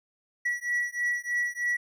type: beating tone pair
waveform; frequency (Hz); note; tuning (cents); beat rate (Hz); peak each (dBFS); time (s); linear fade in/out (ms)
triangle; 1937 / 1940.2; B6 / B6; -34 / -31; 3.2; -28; 0.45-1.77; 10
effects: none